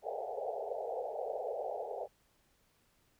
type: band-pass noise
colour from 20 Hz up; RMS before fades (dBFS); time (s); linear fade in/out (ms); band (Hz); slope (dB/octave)
pink; -39; 0.02-2.08; 50; 420 to 810; 96
effects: pink hiss -72 dBFS RMS until 3.19 s